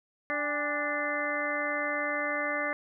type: harmonic tone with a mistuned harmonic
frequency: 293.7 Hz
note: D4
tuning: in tune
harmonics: 1 / 2 / 3 / 4 / 5 / 6 / 7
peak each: -39 / -34 / -42 / -36 / -39 / -34 / -34 dBFS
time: 0.3-2.73 s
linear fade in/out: 0 ms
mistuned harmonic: 3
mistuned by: -110 cents
effects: none